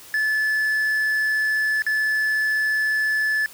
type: tone with dropouts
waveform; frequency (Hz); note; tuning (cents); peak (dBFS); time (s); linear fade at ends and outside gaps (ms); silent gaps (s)
triangle; 1733; A6; -27; -17; 0.14-3.46; 1; 1.821-1.865
effects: white hiss -44 dBFS RMS until 3.53 s